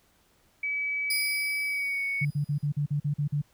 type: tone with pitch glide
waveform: sine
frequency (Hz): 2287 to 2223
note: D7 to C#7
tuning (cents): -47 to +4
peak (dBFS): -27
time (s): 0.63-2.25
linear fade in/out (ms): 5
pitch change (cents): -49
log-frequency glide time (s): 1.64-2.03
type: tone with exponential decay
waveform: 20% pulse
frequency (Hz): 4933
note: D#8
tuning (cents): -16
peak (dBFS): -20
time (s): 1.1-2.67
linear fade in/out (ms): 5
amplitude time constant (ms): 340
type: tone bursts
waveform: sine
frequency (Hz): 145.8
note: D3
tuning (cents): -12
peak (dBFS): -24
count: 9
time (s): 2.21-3.418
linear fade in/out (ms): 10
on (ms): 96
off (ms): 43
effects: pink hiss -65 dBFS RMS until 3.53 s